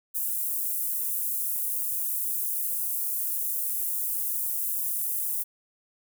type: high-pass noise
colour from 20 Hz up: pink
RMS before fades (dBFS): -29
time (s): 0.14-5.44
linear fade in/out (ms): 20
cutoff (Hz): 11000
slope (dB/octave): 24
effects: none